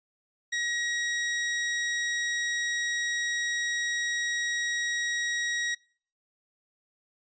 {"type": "tone", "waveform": "sawtooth", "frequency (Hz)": 1900, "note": "A#6", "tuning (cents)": 33, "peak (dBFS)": -24, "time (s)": [0.52, 5.75], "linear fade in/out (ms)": 10, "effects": ["noise-tail reverb RT60 0.5 s tail -25 dB re dry", "resampled to 16000 Hz"]}